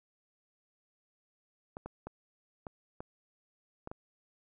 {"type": "clicks", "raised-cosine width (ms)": 1, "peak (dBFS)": -27, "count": 7, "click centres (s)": [1.769, 1.86, 2.07, 2.668, 3.005, 3.874, 3.915], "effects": []}